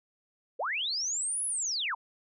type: linear two-way sweep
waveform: sine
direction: up then down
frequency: 403.3 to 10670 to 785 Hz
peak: -29 dBFS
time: 0.59-1.95 s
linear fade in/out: 10 ms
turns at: 1.45 s
effects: none